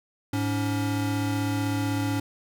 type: tone pair together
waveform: square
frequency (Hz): 106.2 / 282.7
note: G#2 / C#4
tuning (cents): +39 / +34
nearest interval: octave + perfect fourth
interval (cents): 1695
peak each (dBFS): -28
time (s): 0.33-2.2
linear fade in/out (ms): 5
effects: none

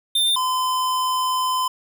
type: tone pair in turn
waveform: square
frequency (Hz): 3598 / 1022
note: A7 / C6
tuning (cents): +38 / -41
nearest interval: octave + minor seventh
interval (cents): 2179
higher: first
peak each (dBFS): -17 / -20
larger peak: first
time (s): 0.15-0.36 / 0.36-1.68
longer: second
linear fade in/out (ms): 5
effects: none

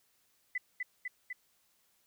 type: tone with echo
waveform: sine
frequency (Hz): 2003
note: B6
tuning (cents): +24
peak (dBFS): -31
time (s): 0.55-0.58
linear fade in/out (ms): 5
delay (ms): 250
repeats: 3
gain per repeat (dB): -2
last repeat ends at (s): 1.33
effects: white hiss -72 dBFS RMS until 2.06 s

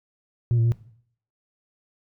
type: tone with pitch steps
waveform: sine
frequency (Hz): 118.9 / 114.8 / 117.3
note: A#2 / A#2 / A#2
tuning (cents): +35 / -26 / +11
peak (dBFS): -15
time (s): 0.51-0.72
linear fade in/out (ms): 0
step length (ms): 70
effects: noise-tail reverb RT60 0.6 s tail -18 dB re dry + tanh soft clip ceiling -16 dBFS

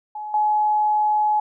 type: tone with level steps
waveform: sine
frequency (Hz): 847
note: G#5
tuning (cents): +34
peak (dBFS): -28 / -16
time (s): 0.15-1.4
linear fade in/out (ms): 5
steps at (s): 0.34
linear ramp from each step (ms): 2
effects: none

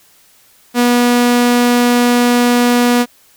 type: tone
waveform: sawtooth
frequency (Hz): 242.6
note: B3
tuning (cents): -31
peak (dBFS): -5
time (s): 0.74-3.06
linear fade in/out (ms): 50
effects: white hiss -49 dBFS RMS until 3.36 s

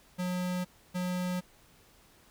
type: tone pair in turn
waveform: square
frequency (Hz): 180.7 / 180.7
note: F#3 / F#3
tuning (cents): -41 / -41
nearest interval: unison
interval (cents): 0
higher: neither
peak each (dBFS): -31 / -31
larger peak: neither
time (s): 0.18-0.65 / 0.94-1.41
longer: neither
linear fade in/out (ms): 20
effects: pink hiss -61 dBFS RMS until 2.3 s

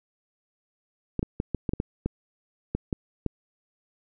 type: clicks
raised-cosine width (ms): 3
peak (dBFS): -13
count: 11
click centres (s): 1.193 / 1.229 / 1.401 / 1.547 / 1.692 / 1.735 / 1.801 / 2.06 / 2.75 / 2.928 / 3.263
effects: none

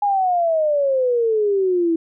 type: exponential sweep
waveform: sine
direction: down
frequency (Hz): 830 to 324.6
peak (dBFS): -15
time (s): 0.02-1.96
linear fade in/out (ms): 5
effects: none

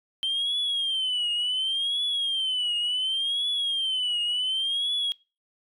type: tone with vibrato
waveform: sine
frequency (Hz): 3127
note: G7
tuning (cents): -5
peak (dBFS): -22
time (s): 0.23-5.12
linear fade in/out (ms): 0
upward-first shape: triangle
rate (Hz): 0.69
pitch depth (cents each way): 160
effects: noise-tail reverb RT60 0.3 s tail -24 dB re dry + tanh soft clip ceiling -22 dBFS

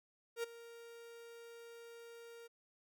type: tone with ADSR envelope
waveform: 45% pulse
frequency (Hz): 466.2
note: A#4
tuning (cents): 0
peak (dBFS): -35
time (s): 0.36-2.48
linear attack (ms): 74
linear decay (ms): 13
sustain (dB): -17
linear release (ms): 19
effects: none

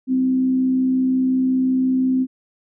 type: tone with frequency modulation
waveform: sine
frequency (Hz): 258.9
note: C4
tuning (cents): -18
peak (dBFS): -15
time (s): 0.07-2.27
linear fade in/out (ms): 50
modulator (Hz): 65.6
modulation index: 0.22
effects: none

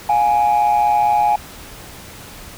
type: tone pair together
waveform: sine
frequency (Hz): 708.6 / 833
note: F5 / G#5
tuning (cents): +25 / +5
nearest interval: minor third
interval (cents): 280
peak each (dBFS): -17 / -11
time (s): 0.09-1.36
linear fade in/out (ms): 5
effects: tanh soft clip ceiling -9 dBFS + pink hiss -37 dBFS RMS until 2.57 s

